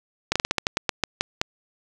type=slowing click train; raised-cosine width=0.2 ms; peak=-3 dBFS; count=12; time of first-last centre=0.32-1.415 s; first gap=36 ms; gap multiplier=1.19; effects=none